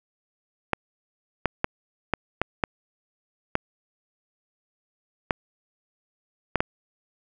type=clicks; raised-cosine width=0.5 ms; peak=-6 dBFS; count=10; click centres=0.733 / 1.457 / 1.644 / 2.137 / 2.416 / 2.638 / 3.554 / 5.308 / 6.557 / 6.605 s; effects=none